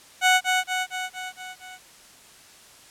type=tone with echo; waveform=15% pulse; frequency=740 Hz; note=F#5; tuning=in tune; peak=-9 dBFS; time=0.21-0.41 s; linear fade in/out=50 ms; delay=230 ms; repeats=6; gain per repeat=-4 dB; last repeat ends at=1.79 s; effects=white hiss -50 dBFS RMS until 2.9 s + low-pass 10000 Hz 12 dB/octave